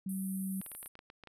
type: tone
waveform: sine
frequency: 191.3 Hz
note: G3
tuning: 42 cents flat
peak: -34 dBFS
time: 0.06-0.61 s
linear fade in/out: 5 ms
type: band-pass noise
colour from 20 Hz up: white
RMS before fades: -48 dBFS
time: 0.09-0.88 s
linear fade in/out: 2 ms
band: 9000 to 13000 Hz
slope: 96 dB/octave
type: clicks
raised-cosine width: 0.3 ms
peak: -34 dBFS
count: 11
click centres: 0.615 / 0.663 / 0.717 / 0.75 / 0.829 / 0.86 / 0.954 / 0.991 / 1.101 / 1.237 / 1.273 s
effects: none